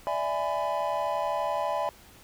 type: chord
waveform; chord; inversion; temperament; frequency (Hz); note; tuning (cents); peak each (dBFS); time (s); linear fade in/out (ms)
triangle; E dominant seventh; third; equal with one note detuned; 587.3 / 659.3 / 830.6 / 1004.5; D5 / E5 / G#5 / B5; 0 / 0 / 0 / +29; -30; 0.07-1.89; 0
effects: pink hiss -53 dBFS RMS until 2.23 s